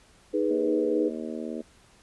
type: chord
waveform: sine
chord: G# minor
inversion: second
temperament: equal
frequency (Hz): 311.1 / 415.3 / 493.9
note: D#4 / G#4 / B4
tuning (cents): 0 / 0 / 0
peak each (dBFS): -27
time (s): 0.33-1.1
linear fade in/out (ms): 20
type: harmonic tone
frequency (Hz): 78.7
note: D#2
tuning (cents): +20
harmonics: 3 / 4 / 5 / 6 / 7 / 8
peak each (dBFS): -35 / -37 / -39 / -41 / -42 / -43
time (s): 0.5-1.62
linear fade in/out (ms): 10
effects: pink hiss -58 dBFS RMS until 2.02 s + resampled to 24000 Hz